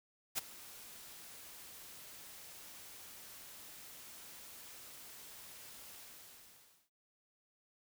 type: noise with ADSR envelope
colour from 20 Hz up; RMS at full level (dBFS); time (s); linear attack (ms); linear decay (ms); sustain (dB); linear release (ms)
white; -34; 0.35-6.9; 31; 16; -19; 940
effects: none